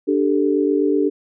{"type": "chord", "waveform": "sine", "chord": "D suspended fourth", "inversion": "none", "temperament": "equal", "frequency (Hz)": [293.7, 392, 440], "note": ["D4", "G4", "A4"], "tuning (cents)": [0, 0, 0], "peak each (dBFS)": [-18, -19, -21], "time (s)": [0.07, 1.1], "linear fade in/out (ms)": 20, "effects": []}